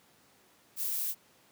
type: noise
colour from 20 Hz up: violet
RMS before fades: -33 dBFS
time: 0.76-1.15 s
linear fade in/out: 50 ms
effects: pink hiss -63 dBFS RMS until 1.51 s + high-pass 150 Hz 12 dB/octave